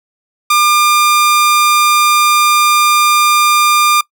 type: tone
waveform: sawtooth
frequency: 1200 Hz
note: D6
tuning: 37 cents sharp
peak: -4 dBFS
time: 0.5-4.01 s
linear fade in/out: 5 ms
effects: noise-tail reverb RT60 0.1 s tail -22 dB re dry